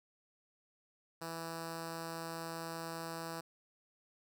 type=tone with notch filter; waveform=5% pulse; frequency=164.81 Hz; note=E3; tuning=in tune; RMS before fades=-43 dBFS; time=1.21-3.41 s; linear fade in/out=10 ms; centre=2100 Hz; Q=1.5; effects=none